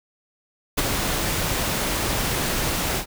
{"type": "noise with ADSR envelope", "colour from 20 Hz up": "pink", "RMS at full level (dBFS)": -19, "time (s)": [0.77, 3.06], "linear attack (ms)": 18, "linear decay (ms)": 22, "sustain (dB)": -5, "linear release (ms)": 87, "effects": []}